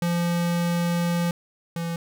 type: tone pair in turn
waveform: square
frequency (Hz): 172.3 / 168.56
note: F3 / E3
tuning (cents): -23 / +39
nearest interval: unison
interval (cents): 38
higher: first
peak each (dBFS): -22 / -27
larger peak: first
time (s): 0.02-1.31 / 1.76-1.96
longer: first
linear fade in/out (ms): 2
effects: none